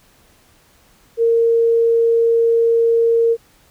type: tone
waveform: sine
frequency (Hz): 461.2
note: A#4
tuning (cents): -19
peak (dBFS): -11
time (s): 1.17-3.37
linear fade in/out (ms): 50
effects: pink hiss -53 dBFS RMS until 3.7 s